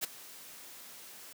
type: noise with ADSR envelope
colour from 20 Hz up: white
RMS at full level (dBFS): -31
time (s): 0.01-1.33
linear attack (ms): 28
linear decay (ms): 14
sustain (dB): -19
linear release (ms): 5
effects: high-pass 150 Hz 12 dB/octave